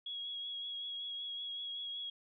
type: tone with vibrato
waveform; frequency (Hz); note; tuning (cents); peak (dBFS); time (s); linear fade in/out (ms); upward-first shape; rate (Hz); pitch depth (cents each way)
sine; 3322; G#7; 0; -39; 0.06-2.1; 5; triangle; 5.3; 23
effects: none